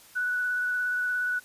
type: tone with vibrato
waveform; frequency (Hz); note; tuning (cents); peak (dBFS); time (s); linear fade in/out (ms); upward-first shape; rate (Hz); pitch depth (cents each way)
sine; 1480; F#6; 0; -25; 0.15-1.4; 20; square; 17; 10
effects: white hiss -53 dBFS RMS until 1.44 s + resampled to 32000 Hz